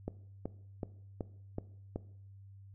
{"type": "click train", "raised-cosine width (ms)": 2, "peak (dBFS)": -23, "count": 6, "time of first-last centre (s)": [0.08, 1.96], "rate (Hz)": 2.66, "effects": ["noise-tail reverb RT60 0.7 s tail -18 dB re dry", "added 98 Hz sine -51 dBFS peak until 2.74 s"]}